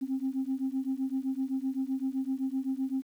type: beating tone pair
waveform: sine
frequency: 261.6 / 269.4 Hz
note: C4 / C#4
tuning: 0 / -49 cents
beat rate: 7.8 Hz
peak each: -31 / -31 dBFS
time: 0.01-3.03 s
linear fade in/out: 20 ms
effects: tanh soft clip ceiling -23 dBFS + 10-bit